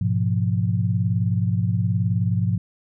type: chord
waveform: sine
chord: F diminished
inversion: first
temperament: equal with one note detuned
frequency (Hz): 104.49 / 123.47 / 174.61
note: Ab2 / Cb3 / F3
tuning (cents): +11 / 0 / 0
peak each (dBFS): -21 / -24 / -24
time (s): 0.01-2.58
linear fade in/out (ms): 5
effects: none